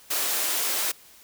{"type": "high-pass noise", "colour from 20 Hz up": "white", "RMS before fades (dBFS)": -26, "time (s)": [0.1, 0.92], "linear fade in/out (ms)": 10, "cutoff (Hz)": 310, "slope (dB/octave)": 24, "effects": ["white hiss -52 dBFS RMS until 1.23 s"]}